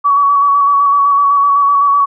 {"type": "tone with vibrato", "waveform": "sine", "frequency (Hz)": 1132, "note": "C#6", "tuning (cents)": 36, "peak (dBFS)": -7, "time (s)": [0.04, 2.06], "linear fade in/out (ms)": 20, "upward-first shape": "square", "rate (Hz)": 7.9, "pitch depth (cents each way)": 21, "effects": []}